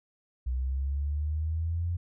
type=linear sweep; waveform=sine; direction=up; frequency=61.74 to 87.7 Hz; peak=-27 dBFS; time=0.46-1.97 s; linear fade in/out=10 ms; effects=none